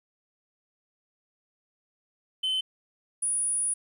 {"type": "tone pair in turn", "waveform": "sine", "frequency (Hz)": [3058, 9737], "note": ["G7", "D#9"], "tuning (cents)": [-44, -39], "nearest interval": "octave + minor sixth", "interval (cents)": 2005, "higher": "second", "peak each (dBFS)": -22, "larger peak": "neither", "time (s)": [[2.43, 2.61], [3.22, 3.74]], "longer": "second", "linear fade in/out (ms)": 10, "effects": ["tanh soft clip ceiling -24 dBFS", "10-bit"]}